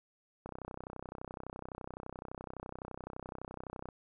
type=click train; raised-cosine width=1 ms; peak=-28 dBFS; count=110; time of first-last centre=0.46-3.888 s; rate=31.8 Hz; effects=none